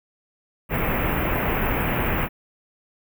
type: band-stop noise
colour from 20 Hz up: pink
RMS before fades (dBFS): -23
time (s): 0.69-2.29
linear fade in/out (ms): 50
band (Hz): 2700 to 14000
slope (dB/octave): 48
effects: none